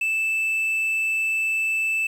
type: tone with quantisation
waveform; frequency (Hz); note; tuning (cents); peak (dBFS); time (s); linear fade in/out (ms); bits
triangle; 2637; E7; 0; -19; 0.01-2.07; 5; 8
effects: none